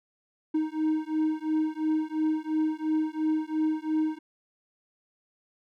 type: beating tone pair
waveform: triangle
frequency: 310.8 / 313.7 Hz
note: D#4 / D#4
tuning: -2 / +14 cents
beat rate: 2.9 Hz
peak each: -26 dBFS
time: 0.54-4.19 s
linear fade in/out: 10 ms
effects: none